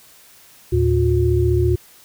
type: tone cluster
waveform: sine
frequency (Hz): 77.2 / 112.3 / 358.9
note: D#2 / A2 / F4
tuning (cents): -13 / +36 / +47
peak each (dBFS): -18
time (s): 0.72-1.76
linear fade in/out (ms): 10
effects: white hiss -48 dBFS RMS until 2.04 s

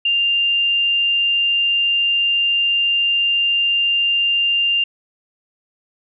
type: tone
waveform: sine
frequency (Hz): 2794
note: F7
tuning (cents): 0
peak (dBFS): -14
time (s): 0.05-4.84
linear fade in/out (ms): 5
effects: none

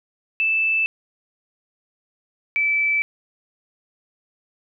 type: tone pair in turn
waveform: sine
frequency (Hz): 2637 / 2314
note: E7 / D7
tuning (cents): 0 / -26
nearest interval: major second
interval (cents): 226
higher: first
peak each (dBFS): -17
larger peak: neither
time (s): 0.4-0.86 / 2.56-3.02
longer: neither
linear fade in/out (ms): 0
effects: none

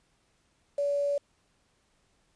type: tone with quantisation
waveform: sine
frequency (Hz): 571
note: D5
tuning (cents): -49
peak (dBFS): -25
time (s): 0.78-1.18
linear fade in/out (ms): 5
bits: 8
effects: pink hiss -70 dBFS RMS until 2.35 s + resampled to 22050 Hz

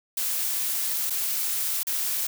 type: noise with dropouts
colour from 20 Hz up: blue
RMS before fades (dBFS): -27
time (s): 0.17-2.27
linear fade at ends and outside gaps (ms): 5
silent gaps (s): 1.099-1.104 / 1.832-1.869
effects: none

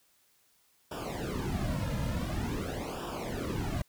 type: noise with flanger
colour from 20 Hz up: brown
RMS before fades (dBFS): -34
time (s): 0.91-3.82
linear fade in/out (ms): 5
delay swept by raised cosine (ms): 0.47 to 2.67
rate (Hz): 0.47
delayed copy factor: -1
effects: white hiss -68 dBFS RMS until 3.88 s

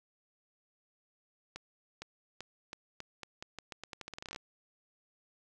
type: accelerating click train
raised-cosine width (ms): 0.2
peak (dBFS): -25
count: 22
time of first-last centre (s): 1.56-4.361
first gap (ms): 460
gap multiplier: 0.84
effects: none

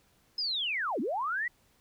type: linear two-way sweep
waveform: sine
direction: down then up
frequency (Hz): 5170 to 205.1 to 1998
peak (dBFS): -29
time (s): 0.38-1.48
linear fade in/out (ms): 5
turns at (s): 1
effects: pink hiss -67 dBFS RMS until 1.8 s

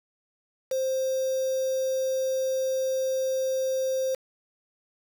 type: tone with quantisation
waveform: sine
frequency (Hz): 525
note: C5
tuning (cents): +6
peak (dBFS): -24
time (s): 0.71-4.15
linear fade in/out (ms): 5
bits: 6
effects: none

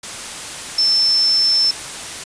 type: tone in noise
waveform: sine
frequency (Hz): 5310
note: E8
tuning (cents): +12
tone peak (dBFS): -12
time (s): 0.78-1.71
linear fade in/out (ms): 5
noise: white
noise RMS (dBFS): -29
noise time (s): 0.03-2.24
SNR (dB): +14
effects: resampled to 22050 Hz

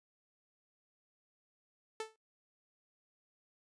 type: tone with exponential decay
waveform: sawtooth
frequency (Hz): 440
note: A4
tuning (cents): 0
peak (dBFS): -31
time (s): 2-2.16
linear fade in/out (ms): 2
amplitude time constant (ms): 33
effects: noise-tail reverb RT60 0.2 s tail -26 dB re dry + resampled to 22050 Hz

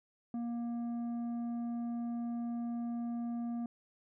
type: tone with tanh clipping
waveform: sine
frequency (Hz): 236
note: A#3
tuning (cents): +22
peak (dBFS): -36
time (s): 0.34-3.66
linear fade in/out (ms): 2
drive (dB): 7
effects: none

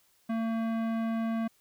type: tone with tanh clipping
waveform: sine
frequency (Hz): 226.2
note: A3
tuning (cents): +48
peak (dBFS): -30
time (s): 0.29-1.48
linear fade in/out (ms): 10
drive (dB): 17
effects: white hiss -67 dBFS RMS until 1.6 s

